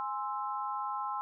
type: chord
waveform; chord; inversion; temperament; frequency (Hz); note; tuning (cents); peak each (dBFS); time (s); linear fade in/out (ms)
sine; Ab augmented; none; equal; 830.6 / 1046.5 / 1318.5; Ab5 / C6 / E6; 0 / 0 / 0; -37 / -36 / -39; 0-1.21; 0
effects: none